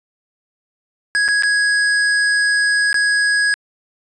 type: tone with dropouts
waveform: square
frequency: 1661.2 Hz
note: G#6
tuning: in tune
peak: -14 dBFS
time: 1.15-3.54 s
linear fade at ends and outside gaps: 0 ms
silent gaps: 1.28-1.286 / 1.424-1.434 / 2.929-2.943 s
effects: resampled to 22050 Hz